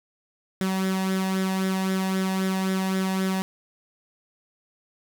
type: tone with flanger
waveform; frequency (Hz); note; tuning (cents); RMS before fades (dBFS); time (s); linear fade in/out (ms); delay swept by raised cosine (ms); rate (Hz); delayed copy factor
sawtooth; 189.6; F#3; +43; -25; 0.61-3.42; 0; 0.55 to 1.14; 3.8; +0.55
effects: none